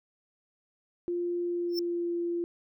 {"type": "tone with pitch glide", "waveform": "sine", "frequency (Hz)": [349.2, 344], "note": ["F4", "F4"], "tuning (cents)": [0, -26], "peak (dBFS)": -28, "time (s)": [1.08, 2.44], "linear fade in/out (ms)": 0, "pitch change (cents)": -26, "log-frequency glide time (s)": [1.42, 2.15]}
{"type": "tone with exponential growth", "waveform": "square", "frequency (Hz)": 5350, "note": "E8", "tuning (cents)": 25, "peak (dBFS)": -28, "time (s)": [1.69, 1.79], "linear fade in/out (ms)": 1, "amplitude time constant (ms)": 20}
{"effects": []}